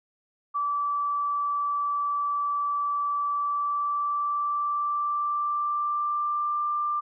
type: tone with pitch glide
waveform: sine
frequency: 1158 to 1187.1 Hz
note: D6 to D6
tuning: -25 to +18 cents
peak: -24 dBFS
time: 0.54-7.01 s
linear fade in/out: 20 ms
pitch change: +43 cents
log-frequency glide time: 3.34-6.67 s
effects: none